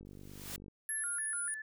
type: click train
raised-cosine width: 3 ms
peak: -38 dBFS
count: 34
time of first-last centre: 0.01-0.682 s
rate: 49.1 Hz
type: noise with exponential growth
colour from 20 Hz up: white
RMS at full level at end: -40 dBFS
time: 0.05-0.56 s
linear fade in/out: 1 ms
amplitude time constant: 110 ms
type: linear sweep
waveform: sine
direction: down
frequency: 11230 to 9650 Hz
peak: -35 dBFS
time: 0.89-1.54 s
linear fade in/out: 0 ms
type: tone with vibrato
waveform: sine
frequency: 1568 Hz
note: G6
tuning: in tune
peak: -40 dBFS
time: 0.89-1.62 s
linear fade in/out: 5 ms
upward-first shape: square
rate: 3.4 Hz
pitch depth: 180 cents each way
effects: none